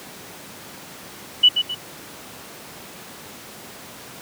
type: tone with echo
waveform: sine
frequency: 2960 Hz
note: F#7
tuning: in tune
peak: -8 dBFS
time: 1.43-1.49 s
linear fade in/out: 10 ms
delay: 130 ms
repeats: 2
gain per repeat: -8 dB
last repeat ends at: 1.75 s
effects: pink hiss -39 dBFS RMS until 4.21 s + high-pass 150 Hz 12 dB/octave